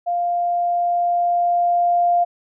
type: tone with level ramp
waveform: sine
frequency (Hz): 699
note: F5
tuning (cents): +1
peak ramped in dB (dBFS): -18 to -13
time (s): 0.06-2.25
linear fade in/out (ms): 20
effects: none